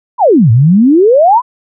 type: exponential two-way sweep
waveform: sine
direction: down then up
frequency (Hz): 1046.5 to 107.3 to 1046.5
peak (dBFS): -3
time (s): 0.18-1.42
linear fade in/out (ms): 50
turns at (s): 0.51
effects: none